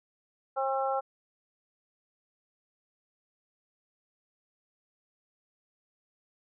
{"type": "harmonic tone", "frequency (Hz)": 268.4, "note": "C4", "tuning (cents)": 44, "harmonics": [2, 3, 4, 5], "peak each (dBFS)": [-31, -30, -39, -35], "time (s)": [0.56, 1.01], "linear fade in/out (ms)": 20, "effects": []}